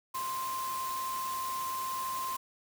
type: tone in noise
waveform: sine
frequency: 1046.5 Hz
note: C6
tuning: in tune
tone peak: -33 dBFS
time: 0.14-2.37 s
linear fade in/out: 10 ms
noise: white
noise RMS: -42 dBFS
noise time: 0.14-2.37 s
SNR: +6 dB
effects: none